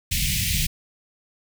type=band-stop noise; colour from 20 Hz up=pink; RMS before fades=-23 dBFS; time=0.11-0.67 s; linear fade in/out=10 ms; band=190 to 2100 Hz; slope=48 dB/octave; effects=none